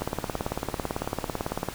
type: two click trains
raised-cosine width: 1 ms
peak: -24 / -13 dBFS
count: 4 / 31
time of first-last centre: 0.01-1.044 / 0.02-1.687 s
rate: 2.9 / 18 Hz
effects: pink hiss -40 dBFS RMS until 1.74 s